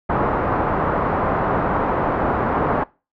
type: low-pass noise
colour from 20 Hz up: white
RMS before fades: -20 dBFS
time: 0.09-2.84 s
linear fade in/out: 10 ms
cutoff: 1200 Hz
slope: 24 dB/octave
effects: noise-tail reverb RT60 0.3 s tail -22 dB re dry